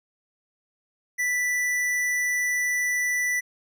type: tone with tanh clipping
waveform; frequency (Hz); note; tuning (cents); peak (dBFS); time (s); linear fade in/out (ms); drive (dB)
sine; 1975.5; B6; 0; -24; 1.18-3.41; 20; 17
effects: none